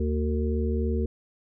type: harmonic tone with a mistuned harmonic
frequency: 76.1 Hz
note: D#2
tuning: 38 cents flat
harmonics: 1 / 3 / 5 / 6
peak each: -25 / -30 / -32 / -33 dBFS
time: 0-1.06 s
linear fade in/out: 5 ms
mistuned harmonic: 5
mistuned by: -32 cents
effects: none

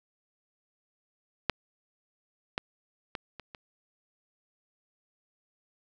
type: clicks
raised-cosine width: 0.3 ms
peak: -8 / -13 / -18 / -26 / -27 dBFS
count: 5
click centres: 1.497 / 2.579 / 3.152 / 3.397 / 3.548 s
effects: none

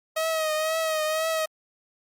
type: tone with vibrato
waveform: sawtooth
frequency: 632 Hz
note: D#5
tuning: 27 cents sharp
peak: -20 dBFS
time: 0.16-1.46 s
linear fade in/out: 10 ms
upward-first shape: triangle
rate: 2 Hz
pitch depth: 49 cents each way
effects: Opus 48 kbps

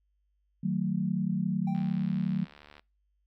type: chord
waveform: sine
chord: D# diminished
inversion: none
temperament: just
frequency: 155.56 / 186.68 / 224 Hz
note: D#3 / F#3 / A3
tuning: 0 / +16 / +31 cents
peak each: -33 / -28 / -33 dBFS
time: 0.63-2.45 s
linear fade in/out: 10 ms
type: tone with exponential decay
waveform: triangle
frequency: 784 Hz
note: G5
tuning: in tune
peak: -35 dBFS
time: 1.67-2.23 s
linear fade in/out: 5 ms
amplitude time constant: 120 ms
type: click train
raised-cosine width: 0.3 ms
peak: -34 dBFS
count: 78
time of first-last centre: 1.75-2.795 s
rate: 73.7 Hz
effects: noise-tail reverb RT60 0.3 s tail -26 dB re dry + added 50 Hz sine -70 dBFS peak until 3.26 s

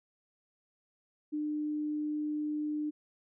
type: tone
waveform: sine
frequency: 300.7 Hz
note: D4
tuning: 41 cents sharp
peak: -31 dBFS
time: 1.32-2.91 s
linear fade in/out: 20 ms
effects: none

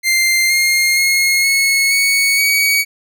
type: tone with pitch steps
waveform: sawtooth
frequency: 2093 / 2125 / 2157 / 2189 / 2223 / 2256 Hz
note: C7 / C7 / C#7 / C#7 / C#7 / C#7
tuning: 0 / +26 / -48 / -22 / +4 / +30 cents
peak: -8 dBFS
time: 0.03-2.85 s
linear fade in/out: 50 ms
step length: 470 ms
effects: none

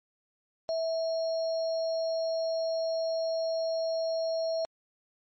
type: tone with sample-and-hold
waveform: sine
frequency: 653 Hz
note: E5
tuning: 17 cents flat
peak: -27 dBFS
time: 0.69-4.65 s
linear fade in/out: 0 ms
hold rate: 4900 Hz
effects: MP3 32 kbps

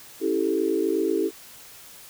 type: chord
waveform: sine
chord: A dominant seventh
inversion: first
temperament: equal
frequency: 277.2 / 329.6 / 392 / 440 Hz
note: C#4 / E4 / G4 / A4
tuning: 0 / 0 / 0 / 0 cents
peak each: -31 / -25 / -25 / -27 dBFS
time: 0.2-1.31 s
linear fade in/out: 50 ms
effects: white hiss -46 dBFS RMS until 2.09 s

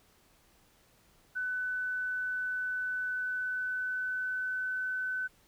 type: tone with pitch glide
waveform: sine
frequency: 1500 to 1511.3 Hz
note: F#6 to F#6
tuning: +23 to +36 cents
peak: -31 dBFS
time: 1.35-5.28 s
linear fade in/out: 20 ms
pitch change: +13 cents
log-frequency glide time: 2.95-4.78 s
effects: pink hiss -65 dBFS RMS until 5.47 s

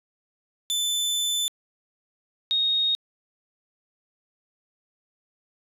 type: tone pair in turn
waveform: sawtooth / sine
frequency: 3520 / 3729 Hz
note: A7 / A#7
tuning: 0 / 0 cents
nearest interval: minor second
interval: 100 cents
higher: second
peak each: -20 dBFS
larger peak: neither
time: 0.7-1.48 / 2.51-2.95 s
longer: first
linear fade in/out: 0 ms
effects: resampled to 32000 Hz + 10-bit

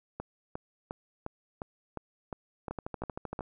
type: two click trains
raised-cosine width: 1 ms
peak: -22 / -22 dBFS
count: 10 / 10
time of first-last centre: 2.71-3.408 / 0.2-3.391 s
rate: 12.9 / 2.82 Hz
effects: none

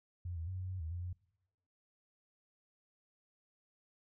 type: tone with pitch steps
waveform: sine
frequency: 88.2 / 82 / 92.8 / 92.3 / 93.1 / 79.6 / 87.7 / 89.4 Hz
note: F2 / E2 / F#2 / F#2 / F#2 / D#2 / F2 / F2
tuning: +18 / -9 / +6 / -4 / +11 / +40 / +8 / +41 cents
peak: -38 dBFS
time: 0.25-1.13 s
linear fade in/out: 5 ms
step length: 110 ms
effects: noise-tail reverb RT60 0.9 s tail -22 dB re dry

